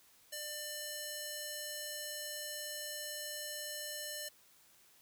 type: tone with band-pass filter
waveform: square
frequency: 597 Hz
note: D5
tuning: 28 cents sharp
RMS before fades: -43 dBFS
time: 0.32-4.29 s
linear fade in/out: 10 ms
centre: 9700 Hz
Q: 0.55
effects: white hiss -65 dBFS RMS until 5.01 s